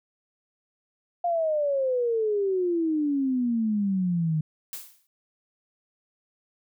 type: exponential sweep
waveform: sine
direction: down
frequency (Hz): 706 to 152.7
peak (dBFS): -22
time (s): 1.24-4.41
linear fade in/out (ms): 5
type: noise with exponential decay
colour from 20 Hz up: blue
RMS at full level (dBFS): -33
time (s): 4.73-5.07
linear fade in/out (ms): 1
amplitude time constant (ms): 73
effects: none